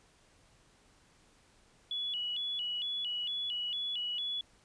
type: tone with vibrato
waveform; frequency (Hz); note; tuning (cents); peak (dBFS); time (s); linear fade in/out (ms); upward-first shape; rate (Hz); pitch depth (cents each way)
sine; 3158; G7; +12; -33; 1.91-4.41; 2; square; 2.2; 130
effects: pink hiss -65 dBFS RMS until 4.64 s + resampled to 22050 Hz

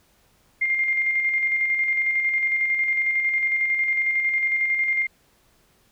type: tone with tremolo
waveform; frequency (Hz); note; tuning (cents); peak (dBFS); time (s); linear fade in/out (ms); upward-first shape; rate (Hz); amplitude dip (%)
sine; 2112; C7; +16; -18; 0.61-5.07; 10; square; 11; 35
effects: pink hiss -61 dBFS RMS until 5.91 s

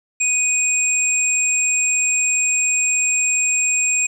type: tone pair together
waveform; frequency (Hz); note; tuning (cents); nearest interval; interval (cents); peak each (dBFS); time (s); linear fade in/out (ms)
sine; 2489 / 7468; D#7 / A#8; 0 / +2; octave + perfect fifth; 1902; -20 / -17; 0.2-4.07; 10
effects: 8-bit

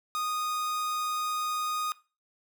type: tone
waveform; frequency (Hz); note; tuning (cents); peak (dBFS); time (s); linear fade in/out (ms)
45% pulse; 1238; D#6; -9; -29; 0.15-1.92; 0
effects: noise-tail reverb RT60 0.3 s tail -18 dB re dry

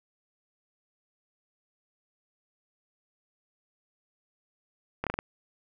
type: slowing click train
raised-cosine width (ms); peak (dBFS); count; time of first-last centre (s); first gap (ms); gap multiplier
0.5; -15; 5; 5.04-5.189; 27; 1.22
effects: none

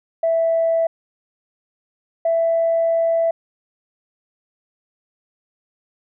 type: tone pair in turn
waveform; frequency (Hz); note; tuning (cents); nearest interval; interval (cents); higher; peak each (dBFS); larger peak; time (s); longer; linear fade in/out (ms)
sine; 659.3 / 662.9; E5 / E5; 0 / +10; unison; 10; second; -14; neither; 0.23-0.87 / 2.25-3.31; second; 5
effects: tanh soft clip ceiling -10 dBFS

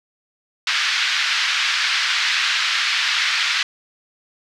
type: band-pass noise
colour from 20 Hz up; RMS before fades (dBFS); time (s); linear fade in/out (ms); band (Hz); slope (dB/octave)
pink; -20; 0.67-3.63; 2; 1500 to 4900; 24
effects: none

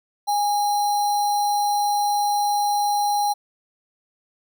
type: tone with sample-and-hold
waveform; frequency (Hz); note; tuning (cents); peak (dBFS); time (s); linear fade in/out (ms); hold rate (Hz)
sine; 823; G#5; -16; -18; 0.27-3.34; 20; 4900
effects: none

